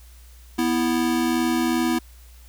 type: tone pair together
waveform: square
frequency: 246.2 / 328.7 Hz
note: B3 / E4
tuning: -5 / -5 cents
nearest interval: perfect fourth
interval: 500 cents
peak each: -23 dBFS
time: 0.58-1.99 s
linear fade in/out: 10 ms
effects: added 60 Hz sine -44 dBFS peak until 2.48 s + white hiss -54 dBFS RMS until 2.48 s